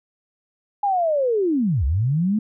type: linear two-way sweep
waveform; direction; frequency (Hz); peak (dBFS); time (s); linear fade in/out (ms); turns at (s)
sine; down then up; 830.6 to 61.6 to 222.8; -17; 0.83-2.39; 5; 1.85
effects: none